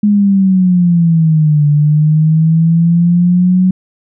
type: exponential two-way sweep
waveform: sine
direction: down then up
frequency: 209.6 to 146.3 to 186.2 Hz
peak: -6 dBFS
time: 0.03-3.71 s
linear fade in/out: 5 ms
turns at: 1.67 s
effects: none